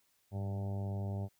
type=harmonic tone with a mistuned harmonic; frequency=98.7 Hz; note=G2; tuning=12 cents sharp; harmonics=1 / 2 / 3 / 4 / 5 / 6 / 7 / 8 / 9; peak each=-35 / -43 / -53 / -50 / -56 / -50 / -53 / -55 / -59 dBFS; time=0.31-1.29 s; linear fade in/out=50 ms; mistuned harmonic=1; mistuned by=+39 cents; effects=white hiss -74 dBFS RMS until 1.39 s